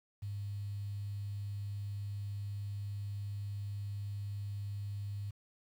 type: tone with quantisation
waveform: sine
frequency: 101.3 Hz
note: G#2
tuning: 43 cents flat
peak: -37 dBFS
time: 0.22-5.31 s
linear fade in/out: 10 ms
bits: 10
effects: none